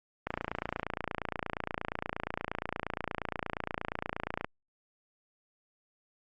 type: click train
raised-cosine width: 0.5 ms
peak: -17 dBFS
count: 120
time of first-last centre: 0.27-4.445 s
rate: 28.5 Hz
effects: Opus 48 kbps